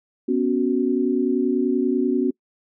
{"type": "chord", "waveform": "sine", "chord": "B suspended second", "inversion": "none", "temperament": "equal", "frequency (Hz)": [246.9, 277.2, 370], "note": ["B3", "C#4", "F#4"], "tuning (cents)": [0, 0, 0], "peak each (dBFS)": -22, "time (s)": [0.28, 2.31], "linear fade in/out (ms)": 10, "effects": ["noise-tail reverb RT60 0.1 s tail -24 dB re dry"]}